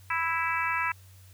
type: harmonic tone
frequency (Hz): 329.6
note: E4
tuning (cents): 0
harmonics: 3 / 4 / 5 / 6 / 7 / 8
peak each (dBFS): -31 / -32 / -33 / -34 / -34 / -35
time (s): 0.1-0.92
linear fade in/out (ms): 5
effects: added 94 Hz sine -50 dBFS peak until 1.33 s + white hiss -59 dBFS RMS until 1.33 s